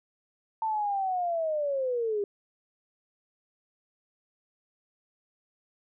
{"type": "linear sweep", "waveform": "sine", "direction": "down", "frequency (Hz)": [896, 397.4], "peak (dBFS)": -26, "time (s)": [0.62, 2.24], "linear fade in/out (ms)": 2, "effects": []}